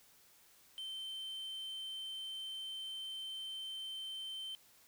triangle tone, 3100 Hz, G7, 20 cents flat, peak -40 dBFS, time 0.78-4.55 s, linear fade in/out 0 ms, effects white hiss -65 dBFS RMS until 4.87 s

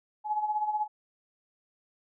sine tone with tremolo, 848 Hz, G#5, 36 cents sharp, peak -24 dBFS, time 0.24-0.88 s, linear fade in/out 50 ms, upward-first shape sine, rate 16 Hz, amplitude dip 65%, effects none

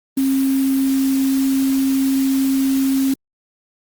sine tone in noise, 268.6 Hz, C4, 46 cents sharp, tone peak -14 dBFS, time 0.17-3.14 s, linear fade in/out 5 ms, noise white, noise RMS -31 dBFS, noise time 0.17-3.14 s, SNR +14 dB, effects Opus 32 kbps

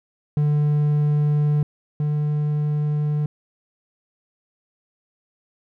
triangle tone pair in turn, 148.2 / 149.06 Hz, D3 / D3, +16 / +26 cents, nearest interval unison, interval 10 cents, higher second, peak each -14 / -17 dBFS, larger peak first, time 0.37-1.63 / 2-3.26 s, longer neither, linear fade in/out 2 ms, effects none

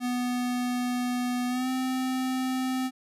square tone with pitch glide, 246.9 to 258.3 Hz, B3 to C4, 0 to -22 cents, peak -27 dBFS, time 0-2.91 s, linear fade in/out 50 ms, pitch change +78 cents, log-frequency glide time 1.48-1.69 s, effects resampled to 32000 Hz

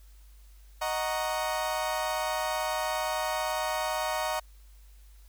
35% pulse chord, D# minor seventh, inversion none, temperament equal, 622.3 / 740 / 932.3 / 1108.7 Hz, D#5 / F#5 / A#5 / C#6, 0 / 0 / 0 / 0 cents, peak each -31 / -33 / -32 / -35 dBFS, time 0.81-4.4 s, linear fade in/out 10 ms, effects added 50 Hz sine -50 dBFS peak until 5.28 s + white hiss -64 dBFS RMS until 5.28 s

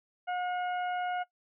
harmonic tone, 721 Hz, F#5, 45 cents flat, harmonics 1 / 2 / 3 / 4, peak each -31 / -38 / -46 / -48 dBFS, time 0.27-1.24 s, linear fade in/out 20 ms, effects noise-tail reverb RT60 0.1 s tail -19 dB re dry

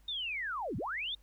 sine linear two-way sweep, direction down then up, 3709 to 78.6 to 3709 Hz, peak -34 dBFS, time 0.08-1.15 s, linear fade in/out 5 ms, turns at 0.77 s, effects added 50 Hz sine -59 dBFS peak until 1.22 s + pink hiss -70 dBFS RMS until 1.22 s

